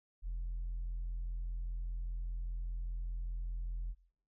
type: tone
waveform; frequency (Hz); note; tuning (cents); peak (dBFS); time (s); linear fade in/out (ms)
sine; 42.5; F1; -46; -34; 0.22-3.95; 50
effects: noise-tail reverb RT60 0.7 s tail -24 dB re dry + tanh soft clip ceiling -34 dBFS